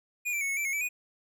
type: tone with pitch steps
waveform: square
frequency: 2446 / 2341 / 2208 / 2195 / 2331 / 2173 / 2309 / 2476 Hz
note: D#7 / D7 / C#7 / C#7 / D7 / C#7 / D7 / D#7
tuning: -30 / -6 / -7 / -18 / -14 / -35 / -30 / -9 cents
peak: -29 dBFS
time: 0.25-0.89 s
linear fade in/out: 20 ms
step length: 80 ms
effects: none